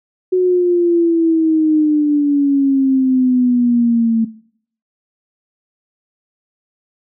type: exponential sweep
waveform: sine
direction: down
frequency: 370 to 224.1 Hz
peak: -10 dBFS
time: 0.32-4.25 s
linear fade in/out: 10 ms
effects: noise-tail reverb RT60 0.6 s tail -19 dB re dry